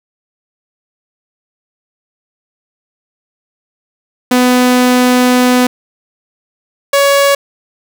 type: tone pair in turn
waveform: sawtooth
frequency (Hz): 249.7 / 560.6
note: B3 / C#5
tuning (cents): +19 / +19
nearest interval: octave + major second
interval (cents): 1400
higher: second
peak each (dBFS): -3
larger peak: neither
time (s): 4.31-5.67 / 6.93-7.35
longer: first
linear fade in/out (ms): 5
effects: none